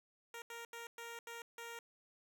10% pulse tone bursts at uneven times, 466.2 Hz, A#4, in tune, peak -38 dBFS, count 6, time 0.34-0.42 / 0.5-0.65 / 0.73-0.87 / 0.98-1.19 / 1.27-1.42 / 1.58-1.79 s, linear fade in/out 2 ms, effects none

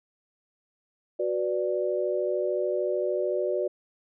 sine chord, B minor, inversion second, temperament equal, 370 / 493.9 / 587.3 Hz, F#4 / B4 / D5, 0 / 0 / 0 cents, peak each -28 / -31 / -28 dBFS, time 1.19-3.68 s, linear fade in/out 10 ms, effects none

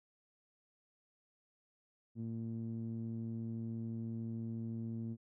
sawtooth tone with low-pass filter, 113.9 Hz, A#2, 40 cents flat, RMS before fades -41 dBFS, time 2.15-5.17 s, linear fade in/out 50 ms, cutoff 250 Hz, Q 2.8, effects none

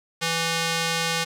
square tone with band-pass filter, 165.6 Hz, E3, 8 cents sharp, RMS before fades -25 dBFS, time 0.21-1.25 s, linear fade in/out 20 ms, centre 4100 Hz, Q 0.61, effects none

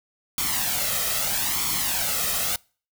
white noise with flanger, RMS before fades -25 dBFS, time 0.38-2.56 s, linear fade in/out 2 ms, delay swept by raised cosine 0.9 to 1.6 ms, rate 0.78 Hz, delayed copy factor +0.65, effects noise-tail reverb RT60 0.4 s tail -26 dB re dry

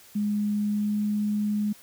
sine tone with pitch glide, 207.7 to 208.9 Hz, G#3 to G#3, 0 to +10 cents, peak -23 dBFS, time 0.15-1.73 s, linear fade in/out 10 ms, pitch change +10 cents, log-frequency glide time 0.68-0.95 s, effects white hiss -52 dBFS RMS until 1.82 s

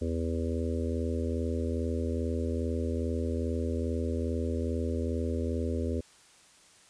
harmonic tone, 82.41 Hz, E2, in tune, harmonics 1 / 3 / 4 / 5 / 6 / 7, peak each -31 / -34 / -39 / -37 / -38 / -43 dBFS, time 0.01-6.01 s, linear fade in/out 10 ms, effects white hiss -58 dBFS RMS until 6.89 s + resampled to 22050 Hz

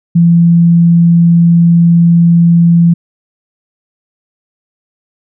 sine tone, 169.7 Hz, F3, 49 cents flat, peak -3 dBFS, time 0.15-2.94 s, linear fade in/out 10 ms, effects none

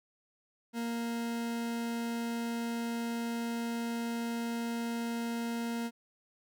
40% pulse tone, 233.1 Hz, A#3, in tune, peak -32 dBFS, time 0.73-5.91 s, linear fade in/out 50 ms, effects none

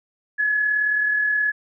sine tone pair together, 1661.2 / 1700 Hz, G#6 / G#6, 0 / +40 cents, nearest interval unison, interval 40 cents, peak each -30 / -18 dBFS, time 0.38-1.52 s, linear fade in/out 20 ms, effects none

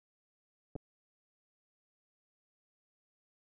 clicks, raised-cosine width 2 ms, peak -29 dBFS, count 2, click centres 0.755 / 0.762 s, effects none

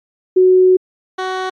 sine / 15% pulse tone pair in turn, 370 / 373.9 Hz, F#4 / F#4, 0 / +18 cents, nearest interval unison, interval 18 cents, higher second, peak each -6 / -12 dBFS, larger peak first, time 0.36-0.77 / 1.18-1.5 s, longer first, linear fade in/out 10 ms, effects low-pass 4000 Hz 12 dB/octave + MP3 96 kbps

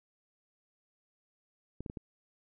clicks, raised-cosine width 3 ms, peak -27 dBFS, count 4, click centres 1.806 / 1.862 / 1.899 / 1.972 s, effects none

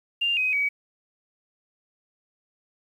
sine tone with pitch steps, 2794 / 2518 / 2269 Hz, F7 / D#7 / C#7, 0 / +20 / +40 cents, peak -21 dBFS, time 0.21-0.69 s, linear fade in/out 10 ms, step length 160 ms, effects 9-bit

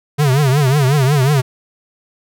square tone with vibrato, 138.8 Hz, C#3, 3 cents sharp, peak -11 dBFS, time 0.18-1.42 s, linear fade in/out 20 ms, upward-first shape triangle, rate 5.5 Hz, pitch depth 180 cents each way, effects none

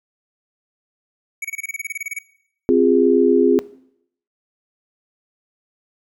square tone bursts, 2251 Hz, C#7, 26 cents sharp, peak -24 dBFS, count 15, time 1.42-2.189 s, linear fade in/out 5 ms, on 27 ms, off 26 ms
sine chord, F minor, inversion second, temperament equal with one note detuned, 261.6 / 349.2 / 410.1 Hz, C4 / F4 / Ab4, 0 / 0 / -22 cents, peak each -16 dBFS, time 2.69-3.59 s, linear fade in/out 0 ms
effects noise-tail reverb RT60 0.7 s tail -19 dB re dry

